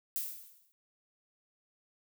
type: noise with exponential decay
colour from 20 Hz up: violet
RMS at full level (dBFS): -33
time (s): 0.16-0.72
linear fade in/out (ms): 0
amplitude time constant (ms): 120
effects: none